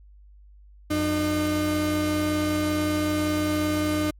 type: tone pair together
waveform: 35% pulse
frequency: 90.33 / 303.5 Hz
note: F#2 / D#4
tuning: -41 / -43 cents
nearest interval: octave + major sixth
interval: 2098 cents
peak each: -28 / -21 dBFS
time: 0.9-4.11 s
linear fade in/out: 10 ms
effects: added 50 Hz sine -47 dBFS peak until 4.19 s + MP3 64 kbps